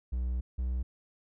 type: tone pair in turn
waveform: triangle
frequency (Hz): 61.74 / 62.53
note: B1 / B1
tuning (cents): 0 / +22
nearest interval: unison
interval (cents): 22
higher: second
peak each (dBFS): -27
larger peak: neither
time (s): 0.12-0.41 / 0.58-0.83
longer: first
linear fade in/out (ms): 10
effects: none